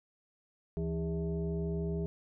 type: tone with frequency modulation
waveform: sine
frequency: 166.7 Hz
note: E3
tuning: 20 cents sharp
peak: -31 dBFS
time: 0.77-2.06 s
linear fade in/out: 0 ms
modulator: 240 Hz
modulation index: 1.1
effects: none